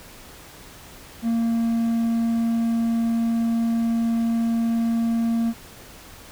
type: tone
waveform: triangle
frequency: 230 Hz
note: A#3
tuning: 23 cents flat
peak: -17 dBFS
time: 1.22-5.54 s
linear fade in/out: 50 ms
effects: pink hiss -44 dBFS RMS until 6.31 s